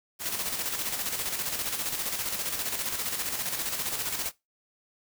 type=noise with tremolo; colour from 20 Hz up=white; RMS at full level=-30 dBFS; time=0.19-4.32 s; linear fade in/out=50 ms; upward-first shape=square; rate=15 Hz; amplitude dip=45%; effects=noise-tail reverb RT60 0.2 s tail -20 dB re dry